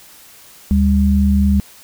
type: tone pair together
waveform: sine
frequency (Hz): 74.2 / 199.58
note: D2 / G3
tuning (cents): +18 / +31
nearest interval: octave + perfect fourth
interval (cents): 1713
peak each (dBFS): -13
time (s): 0.71-1.6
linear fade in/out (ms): 0
effects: white hiss -43 dBFS RMS until 1.83 s